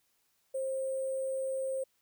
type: tone with sample-and-hold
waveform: sine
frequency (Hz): 530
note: C5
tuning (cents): +22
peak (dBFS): -31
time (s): 0.54-1.84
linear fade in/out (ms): 10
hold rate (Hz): 8820
effects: white hiss -74 dBFS RMS until 2.01 s